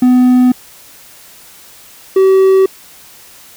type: tone pair in turn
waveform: triangle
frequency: 250.8 / 382.4 Hz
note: B3 / G4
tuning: +27 / -43 cents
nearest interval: perfect fifth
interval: 730 cents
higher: second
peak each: -3 dBFS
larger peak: neither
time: 0.02-0.52 / 2.16-2.66 s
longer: neither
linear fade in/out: 5 ms
effects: white hiss -39 dBFS RMS until 3.56 s